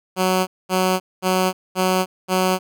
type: tone bursts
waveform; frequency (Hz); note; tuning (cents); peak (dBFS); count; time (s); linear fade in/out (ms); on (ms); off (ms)
10% pulse; 185.7; F#3; +7; -8; 5; 0.16-2.59; 50; 310; 220
effects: none